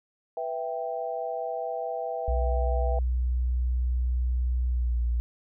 sine chord, E minor, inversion second, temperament equal, 493.9 / 659.3 / 784 Hz, B4 / E5 / G5, 0 / 0 / 0 cents, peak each -34 / -32 / -34 dBFS, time 0.37-2.99 s, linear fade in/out 2 ms
sine tone with pitch glide, 61.74 to 59.26 Hz, B1 to A#1, 0 to +29 cents, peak -23 dBFS, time 2.28-5.2 s, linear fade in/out 0 ms, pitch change -71 cents, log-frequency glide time 4.69-4.99 s
effects none

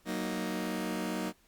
sawtooth chord, D# minor, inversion first, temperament just, 186.68 / 233.3 / 311.1 Hz, F#3 / A#3 / D#4, +16 / +2 / 0 cents, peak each -33 dBFS, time 0.05-1.33 s, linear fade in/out 50 ms, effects pink hiss -66 dBFS RMS until 1.47 s + Opus 48 kbps

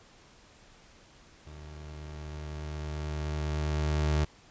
30% pulse tone with level ramp, 75.8 Hz, D#2, 45 cents flat, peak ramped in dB -42 to -21 dBFS, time 1.46-4.25 s, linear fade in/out 10 ms, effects pink hiss -57 dBFS RMS until 4.5 s + resampled to 16000 Hz

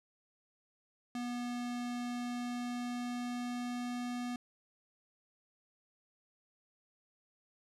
square tone with pitch glide, 243.1 to 244.5 Hz, B3 to B3, -27 to -17 cents, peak -37 dBFS, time 1.15-4.36 s, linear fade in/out 2 ms, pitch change +10 cents, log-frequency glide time 1.98-4.03 s, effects low-pass 9000 Hz 12 dB/octave

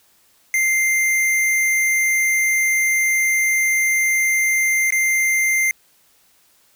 square tone with dropouts, 2093 Hz, C7, in tune, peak -16 dBFS, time 0.54-5.71 s, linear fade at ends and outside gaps 1 ms, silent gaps 4.905-4.923 s, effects white hiss -57 dBFS RMS until 6.75 s

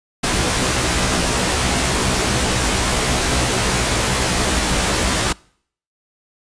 pink noise with comb filter, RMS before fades -18 dBFS, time 0.23-5.33 s, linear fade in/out 10 ms, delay 16 ms, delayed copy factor +0.95, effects noise-tail reverb RT60 0.6 s tail -25 dB re dry + resampled to 22050 Hz

